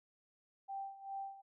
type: tone with tremolo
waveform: sine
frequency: 784 Hz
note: G5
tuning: in tune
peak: -39 dBFS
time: 0.68-1.42 s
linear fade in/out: 20 ms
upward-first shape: sine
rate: 2.5 Hz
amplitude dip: 80%
effects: none